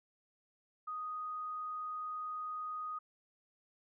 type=tone; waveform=sine; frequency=1244.5 Hz; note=D#6; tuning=in tune; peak=-38 dBFS; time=0.87-2.99 s; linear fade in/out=10 ms; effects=none